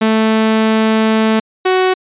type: tone pair in turn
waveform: sawtooth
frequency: 220 / 372.1 Hz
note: A3 / F#4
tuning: 0 / +10 cents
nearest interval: major sixth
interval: 910 cents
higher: second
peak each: -6 dBFS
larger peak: neither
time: 0.01-1.4 / 1.65-1.94 s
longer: first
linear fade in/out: 10 ms
effects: resampled to 8000 Hz